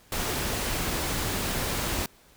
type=noise; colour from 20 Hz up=pink; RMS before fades=-29 dBFS; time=0.12-2.06 s; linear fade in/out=2 ms; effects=pink hiss -57 dBFS RMS until 2.36 s